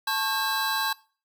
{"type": "tone cluster", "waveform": "square", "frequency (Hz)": [878, 1097, 1604, 3964], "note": ["A5", "C#6", "G6", "B7"], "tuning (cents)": [-4, -18, 39, 6], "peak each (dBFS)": [-31, -33, -30, -31], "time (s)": [0.07, 0.93], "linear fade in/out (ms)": 5, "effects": ["noise-tail reverb RT60 0.4 s tail -21 dB re dry"]}